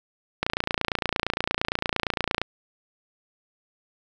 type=click train; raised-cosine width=0.3 ms; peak=-7 dBFS; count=58; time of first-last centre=0.43-2.416 s; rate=28.7 Hz; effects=none